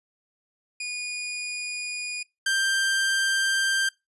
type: tone pair in turn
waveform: sawtooth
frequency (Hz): 2452 / 1577.8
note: D#7 / G6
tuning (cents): -26 / +11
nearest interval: minor sixth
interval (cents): 763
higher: first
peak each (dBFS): -26 / -18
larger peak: second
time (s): 0.8-2.23 / 2.46-3.89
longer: neither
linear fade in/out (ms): 5
effects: noise-tail reverb RT60 0.2 s tail -22 dB re dry + resampled to 24000 Hz